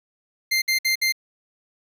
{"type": "tone bursts", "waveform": "25% pulse", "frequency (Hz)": 2093, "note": "C7", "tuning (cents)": 0, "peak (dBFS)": -15, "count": 4, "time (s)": [0.51, 1.124], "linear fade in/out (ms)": 10, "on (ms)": 110, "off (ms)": 58, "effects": []}